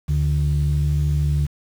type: tone pair together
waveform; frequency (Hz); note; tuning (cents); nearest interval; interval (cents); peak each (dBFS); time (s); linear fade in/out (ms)
sine; 73.42 / 146.33; D2 / D3; 0 / -6; octave; 1194; -18; 0.08-1.47; 20
effects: tanh soft clip ceiling -12 dBFS + 7-bit